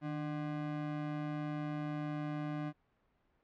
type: ring-modulated tone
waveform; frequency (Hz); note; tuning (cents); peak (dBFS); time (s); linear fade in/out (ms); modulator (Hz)
square; 224.8; A3; +37; -34; 0.01-2.73; 50; 70.8
effects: pink hiss -75 dBFS RMS until 3.43 s + low-pass 2000 Hz 12 dB/octave